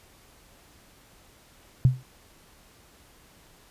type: tone with exponential decay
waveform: sine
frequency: 128.2 Hz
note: C3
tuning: 35 cents flat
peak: -11 dBFS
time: 1.85-2.03 s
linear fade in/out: 0 ms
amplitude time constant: 39 ms
effects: pink hiss -56 dBFS RMS until 3.7 s + resampled to 32000 Hz